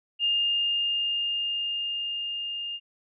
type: tone with level ramp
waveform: sine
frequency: 2819 Hz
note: F7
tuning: 16 cents sharp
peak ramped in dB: -21 to -31 dBFS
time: 0.19-2.8 s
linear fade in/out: 50 ms
effects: none